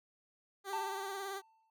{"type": "tone with vibrato", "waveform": "15% pulse", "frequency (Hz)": 391.7, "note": "G4", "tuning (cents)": -1, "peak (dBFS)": -33, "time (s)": [0.64, 1.42], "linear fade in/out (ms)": 50, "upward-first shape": "triangle", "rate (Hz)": 18, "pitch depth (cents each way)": 51}
{"type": "tone with exponential decay", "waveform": "triangle", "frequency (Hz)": 890, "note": "A5", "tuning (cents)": 20, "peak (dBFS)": -32, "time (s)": [0.73, 1.7], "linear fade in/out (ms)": 2, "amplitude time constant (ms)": 210}
{"effects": []}